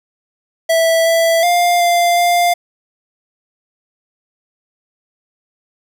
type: tone with pitch steps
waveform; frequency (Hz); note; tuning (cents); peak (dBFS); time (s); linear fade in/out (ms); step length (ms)
square; 657 / 662 / 702 / 695 / 700; E5 / E5 / F5 / F5 / F5; -6 / +7 / +9 / -9 / +4; -11; 0.69-2.54; 10; 370
effects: none